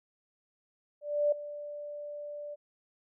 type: tone with ADSR envelope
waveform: sine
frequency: 587.3 Hz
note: D5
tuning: in tune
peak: -22 dBFS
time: 1.01-2.56 s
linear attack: 310 ms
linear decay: 5 ms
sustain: -16 dB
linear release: 27 ms
effects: none